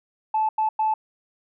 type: tone bursts at uneven times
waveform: sine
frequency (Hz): 870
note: A5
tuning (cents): -20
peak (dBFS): -18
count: 3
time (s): 0.34-0.49 / 0.58-0.69 / 0.79-0.94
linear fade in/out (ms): 5
effects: tanh soft clip ceiling -14 dBFS